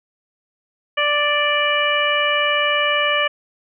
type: harmonic tone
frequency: 587.3 Hz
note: D5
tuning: in tune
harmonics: 1 / 2 / 3 / 4 / 5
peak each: -22 / -22 / -22 / -22 / -22 dBFS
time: 0.97-3.28 s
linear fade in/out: 10 ms
effects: none